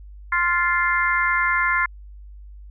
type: harmonic tone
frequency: 349.2 Hz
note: F4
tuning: in tune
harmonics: 3 / 4 / 5 / 6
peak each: -23 / -23 / -23 / -23 dBFS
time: 0.32-1.86 s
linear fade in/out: 5 ms
effects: added 50 Hz sine -38 dBFS peak until 2.7 s